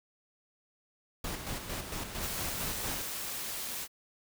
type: noise with tremolo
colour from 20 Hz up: pink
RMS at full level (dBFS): -37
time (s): 1.24-3.02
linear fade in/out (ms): 5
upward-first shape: square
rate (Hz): 4.4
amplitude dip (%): 45
type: noise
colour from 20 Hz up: white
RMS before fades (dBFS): -38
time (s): 2.19-3.88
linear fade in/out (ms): 50
effects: none